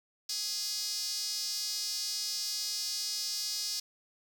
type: tone with high-pass filter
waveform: sawtooth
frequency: 415.3 Hz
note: G#4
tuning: in tune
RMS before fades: -35 dBFS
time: 0.29-3.8 s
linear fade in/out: 5 ms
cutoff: 5000 Hz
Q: 4.6
effects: none